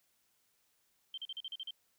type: tone bursts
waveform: sine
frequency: 3136 Hz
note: G7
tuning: in tune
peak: -39 dBFS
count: 8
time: 1.14-1.708 s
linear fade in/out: 2 ms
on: 36 ms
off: 40 ms
effects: white hiss -75 dBFS RMS until 1.98 s